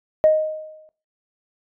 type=tone with exponential decay; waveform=sine; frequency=622.3 Hz; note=D#5; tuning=in tune; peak=-8 dBFS; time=0.24-0.89 s; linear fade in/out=0 ms; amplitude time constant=140 ms; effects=noise-tail reverb RT60 0.3 s tail -18 dB re dry + tanh soft clip ceiling -5 dBFS